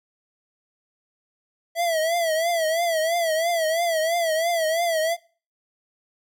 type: tone with vibrato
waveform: square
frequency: 659.3 Hz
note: E5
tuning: in tune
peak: -21 dBFS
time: 1.75-5.17 s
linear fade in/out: 50 ms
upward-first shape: triangle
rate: 3 Hz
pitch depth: 110 cents each way
effects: noise-tail reverb RT60 0.4 s tail -23 dB re dry